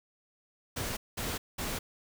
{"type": "noise bursts", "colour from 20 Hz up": "pink", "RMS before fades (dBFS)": -35, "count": 3, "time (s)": [0.76, 1.79], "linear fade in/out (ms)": 10, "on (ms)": 210, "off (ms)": 200, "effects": []}